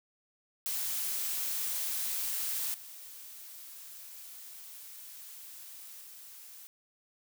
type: noise with level steps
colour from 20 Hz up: blue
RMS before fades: -34 / -48 / -50 dBFS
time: 0.66-6.67 s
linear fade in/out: 0 ms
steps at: 2.74 / 6.01 s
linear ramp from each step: 2 ms
effects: none